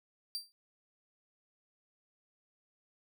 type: tone with exponential decay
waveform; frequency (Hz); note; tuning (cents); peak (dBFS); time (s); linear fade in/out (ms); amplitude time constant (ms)
40% pulse; 4699; D8; 0; -31; 0.35-0.52; 0; 35
effects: none